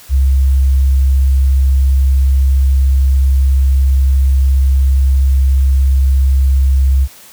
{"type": "tone with vibrato", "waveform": "sine", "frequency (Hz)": 67, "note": "C2", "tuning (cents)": 42, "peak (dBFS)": -7, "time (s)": [0.09, 7.08], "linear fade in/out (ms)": 50, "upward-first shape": "triangle", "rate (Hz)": 17, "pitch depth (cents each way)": 10, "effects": ["white hiss -39 dBFS RMS until 7.32 s"]}